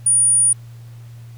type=tone; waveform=sine; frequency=9500 Hz; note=D9; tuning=19 cents sharp; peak=-11 dBFS; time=0.06-0.53 s; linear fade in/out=5 ms; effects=added 117 Hz sine -35 dBFS peak until 1.37 s + pink hiss -53 dBFS RMS until 1.37 s